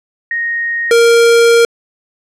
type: tone pair in turn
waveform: sine / square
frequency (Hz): 1864.7 / 466.2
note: A#6 / A#4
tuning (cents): 0 / 0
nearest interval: 2 octaves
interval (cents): 2400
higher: first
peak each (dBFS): -14 / -6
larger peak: second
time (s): 0.31-0.91 / 0.91-1.65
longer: second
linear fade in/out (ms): 2
effects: low-pass 10000 Hz 12 dB/octave